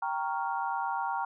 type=chord; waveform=sine; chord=G half-diminished seventh; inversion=none; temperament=equal; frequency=784 / 932.3 / 1108.7 / 1396.9 Hz; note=G5 / Bb5 / Db6 / F6; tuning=0 / 0 / 0 / 0 cents; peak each=-34 / -32 / -38 / -38 dBFS; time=0.02-1.25 s; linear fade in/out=5 ms; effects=none